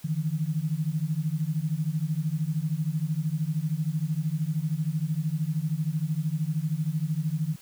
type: beating tone pair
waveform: sine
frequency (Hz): 149.8 / 162.8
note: D3 / E3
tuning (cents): +35 / -21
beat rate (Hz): 13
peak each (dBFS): -28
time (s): 0.04-7.56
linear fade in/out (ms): 10
effects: white hiss -53 dBFS RMS until 7.61 s